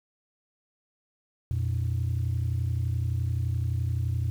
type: tone pair together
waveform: sine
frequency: 87 / 118.68 Hz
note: F2 / A#2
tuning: -6 / +31 cents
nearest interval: perfect fourth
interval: 537 cents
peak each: -26 dBFS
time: 1.51-4.3 s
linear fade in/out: 0 ms
effects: tanh soft clip ceiling -21 dBFS + 9-bit